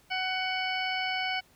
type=harmonic tone; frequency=747 Hz; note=F#5; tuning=16 cents sharp; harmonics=1 / 2 / 3 / 4 / 6 / 7; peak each=-33 / -36 / -33 / -35 / -42 / -44 dBFS; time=0.1-1.41 s; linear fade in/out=20 ms; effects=pink hiss -62 dBFS RMS until 1.55 s